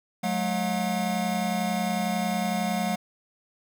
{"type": "tone cluster", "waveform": "square", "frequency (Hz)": [184.2, 215.2, 719], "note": ["F#3", "A3", "F#5"], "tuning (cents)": [-7, -38, -50], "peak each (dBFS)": -30, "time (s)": [0.23, 2.96], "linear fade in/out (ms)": 10, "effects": []}